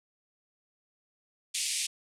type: band-pass noise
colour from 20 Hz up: white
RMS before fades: -32 dBFS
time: 1.54-1.87 s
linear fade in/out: 10 ms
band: 2200 to 10000 Hz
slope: 48 dB/octave
effects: none